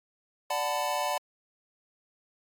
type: chord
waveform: square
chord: B minor seventh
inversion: first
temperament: equal with one note detuned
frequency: 587.3 / 740 / 880 / 1004.5 Hz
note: D5 / F#5 / A5 / B5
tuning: 0 / 0 / 0 / +29 cents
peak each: -34 dBFS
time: 0.5-1.18 s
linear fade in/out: 5 ms
effects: AAC 64 kbps